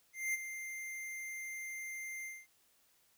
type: tone with ADSR envelope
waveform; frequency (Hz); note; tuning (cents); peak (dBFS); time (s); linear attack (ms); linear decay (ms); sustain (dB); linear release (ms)
square; 2096; C7; +2; -32; 0.13-2.47; 210; 22; -10; 220
effects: white hiss -71 dBFS RMS until 3.17 s